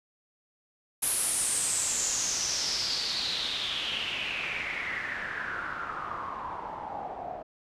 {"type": "noise with low-pass filter sweep", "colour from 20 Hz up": "white", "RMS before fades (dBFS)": -32, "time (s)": [1.02, 7.43], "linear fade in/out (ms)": 10, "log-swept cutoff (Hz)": [11000, 670], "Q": 6.1, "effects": ["resampled to 32000 Hz"]}